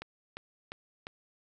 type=click train; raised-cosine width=0.3 ms; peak=-24 dBFS; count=4; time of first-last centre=0.02-1.069 s; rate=2.86 Hz; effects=none